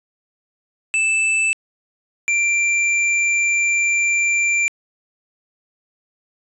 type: tone pair in turn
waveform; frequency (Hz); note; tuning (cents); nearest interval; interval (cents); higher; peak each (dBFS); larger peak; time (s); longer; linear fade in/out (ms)
square; 2637 / 2361; E7 / D7; 0 / +9; major second; 191; first; -16; neither; 0.94-1.53 / 2.28-4.68; second; 0
effects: resampled to 24000 Hz + 9-bit